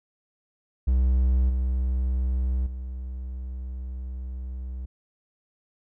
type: tone with level steps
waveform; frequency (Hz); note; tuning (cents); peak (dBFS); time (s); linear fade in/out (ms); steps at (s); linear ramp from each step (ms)
triangle; 63.5; B1; +49; -16 / -20 / -29; 0.87-4.86; 10; 1.49 / 2.66; 10
effects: none